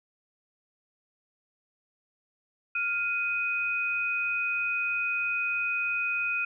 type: tone pair together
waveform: sine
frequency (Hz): 1403.1 / 2500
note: F6 / D#7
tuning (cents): +8 / +8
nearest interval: minor seventh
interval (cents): 1000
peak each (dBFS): -32 / -27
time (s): 2.75-6.45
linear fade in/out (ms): 5
effects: none